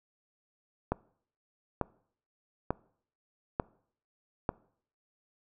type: click train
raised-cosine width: 1 ms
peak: -14 dBFS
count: 5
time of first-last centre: 0.92-4.491 s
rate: 1.12 Hz
effects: noise-tail reverb RT60 0.6 s tail -23 dB re dry